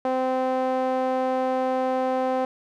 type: tone with band-pass filter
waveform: sawtooth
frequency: 258.7 Hz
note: C4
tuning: 19 cents flat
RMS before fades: -24 dBFS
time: 0.05-2.45 s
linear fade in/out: 2 ms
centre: 650 Hz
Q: 2.3
effects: none